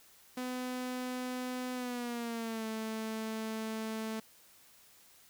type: tone with pitch glide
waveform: sawtooth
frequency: 252 to 220.6 Hz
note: B3 to A3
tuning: +35 to +5 cents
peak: -32 dBFS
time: 0.37-4.2 s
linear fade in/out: 5 ms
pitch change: -230 cents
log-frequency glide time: 1.74-2.66 s
effects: white hiss -61 dBFS RMS until 5.29 s